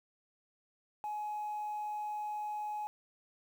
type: tone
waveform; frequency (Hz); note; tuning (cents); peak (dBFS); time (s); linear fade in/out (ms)
sine; 842; G#5; +24; -34; 1.04-2.87; 0
effects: tanh soft clip ceiling -33 dBFS + 10-bit